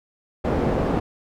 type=low-pass noise; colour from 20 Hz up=white; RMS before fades=-22 dBFS; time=0.44-1 s; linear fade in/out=10 ms; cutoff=490 Hz; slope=12 dB/octave; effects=none